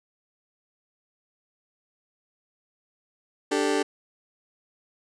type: chord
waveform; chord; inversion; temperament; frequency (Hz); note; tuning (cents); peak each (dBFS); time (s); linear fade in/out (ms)
35% pulse; D suspended fourth; none; just; 293.7 / 391.6 / 440.5; D4 / G4 / A4; 0 / -2 / +2; -25; 3.51-3.83; 10
effects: resampled to 22050 Hz